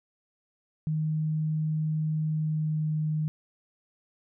sine tone with pitch glide, 155.56 to 154.4 Hz, D#3 to D#3, 0 to -13 cents, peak -25 dBFS, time 0.87-3.28 s, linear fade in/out 0 ms, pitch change -13 cents, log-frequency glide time 2.27-2.94 s, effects none

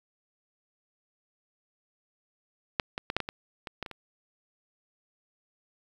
clicks, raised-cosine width 0.3 ms, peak -8 / -16 / -15 / -9 / -15 / -18 / -21 / -18 / -23 / -25 dBFS, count 10, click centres 2.798 / 2.979 / 3.101 / 3.166 / 3.203 / 3.289 / 3.672 / 3.827 / 3.862 / 3.913 s, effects 8-bit

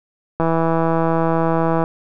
click train, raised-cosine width 1 ms, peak -5 dBFS, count 237, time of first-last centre 0.4-1.839 s, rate 164 Hz, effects none

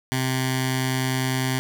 10% pulse tone with notch filter, 130 Hz, C3, 11 cents flat, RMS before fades -24 dBFS, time 0.12-1.59 s, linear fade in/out 0 ms, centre 520 Hz, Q 0.59, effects none

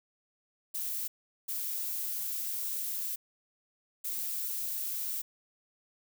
violet noise bursts at uneven times, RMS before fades -35 dBFS, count 3, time 0.74-1.08 / 1.48-3.16 / 4.04-5.22 s, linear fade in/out 10 ms, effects none

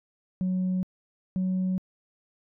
sine tone pair in turn, 184.6 / 185.78 Hz, F#3 / F#3, -4 / +7 cents, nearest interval unison, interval 11 cents, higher second, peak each -22 dBFS, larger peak neither, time 0.41-0.83 / 1.36-1.78 s, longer neither, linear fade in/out 0 ms, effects tanh soft clip ceiling -22 dBFS

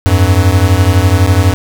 square beating tone pair, 87.31 / 99.31 Hz, F2 / G2, 0 / +23 cents, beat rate 12 Hz, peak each -10 dBFS, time 0.06-1.54 s, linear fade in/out 0 ms, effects none

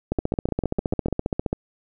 two click trains, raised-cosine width 2 ms, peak -9 / -12 dBFS, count 22 / 7, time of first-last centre 0.12-1.529 / 0.19-1.084 s, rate 14.9 / 6.71 Hz, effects none

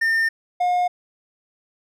triangle tone pair in turn, 1810 / 716.6 Hz, A6 / F5, +48 / +44 cents, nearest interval octave + major third, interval 1604 cents, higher first, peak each -15 dBFS, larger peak neither, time 0.01-0.29 / 0.6-0.88 s, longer neither, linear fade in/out 10 ms, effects none

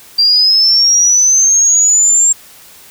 sine linear sweep, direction up, 4699 to 7459 Hz, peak -6 dBFS, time 0.18-2.33 s, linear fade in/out 10 ms, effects white hiss -39 dBFS RMS until 2.9 s

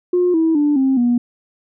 sine tone with pitch steps, 357.5 / 324.1 / 293.8 / 266.3 / 241.4 Hz, F4 / E4 / D4 / C4 / B3, +41 / -29 / +1 / +31 / -39 cents, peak -11 dBFS, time 0.13-1.18 s, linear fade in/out 5 ms, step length 210 ms, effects tanh soft clip ceiling -8 dBFS

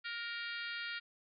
harmonic tone with a mistuned harmonic, 466.2 Hz, A#4, in tune, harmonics 3 / 4 / 5 / 6 / 7 / 8 / 9 / 10, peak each -43 / -45 / -47 / -49 / -50 / -51 / -52 / -53 dBFS, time 0.04-1 s, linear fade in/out 20 ms, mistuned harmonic 3, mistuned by +18 cents, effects none

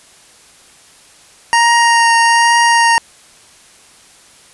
25% pulse tone with vibrato, 932 Hz, A#5, 1 cent flat, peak -4 dBFS, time 1.53-2.98 s, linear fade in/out 0 ms, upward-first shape triangle, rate 1.2 Hz, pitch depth 14 cents each way, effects white hiss -44 dBFS RMS until 4.53 s + resampled to 24000 Hz

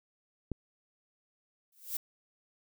click, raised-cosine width 3 ms, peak -21 dBFS, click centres 0.517 s
violet noise with exponential growth, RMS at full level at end -31 dBFS, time 1.72-1.97 s, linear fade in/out 5 ms, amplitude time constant 53 ms
effects none

